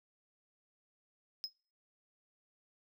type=tone with exponential decay; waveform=triangle; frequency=5120 Hz; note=D#8; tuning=49 cents sharp; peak=-31 dBFS; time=1.44-1.52 s; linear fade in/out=0 ms; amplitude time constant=16 ms; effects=noise-tail reverb RT60 0.4 s tail -25 dB re dry